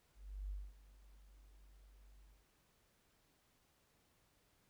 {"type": "tone with ADSR envelope", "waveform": "sine", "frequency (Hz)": 49, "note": "G1", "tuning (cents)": 0, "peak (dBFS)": -40, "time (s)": [0.14, 2.46], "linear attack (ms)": 360, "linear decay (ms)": 230, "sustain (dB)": -20, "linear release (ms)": 200, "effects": ["pink hiss -75 dBFS RMS until 4.69 s"]}